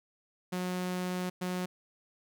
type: tone bursts at uneven times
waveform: sawtooth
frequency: 181.6 Hz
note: F#3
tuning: 32 cents flat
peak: -28 dBFS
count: 2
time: 0.52-1.3 / 1.41-1.66 s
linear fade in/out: 10 ms
effects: none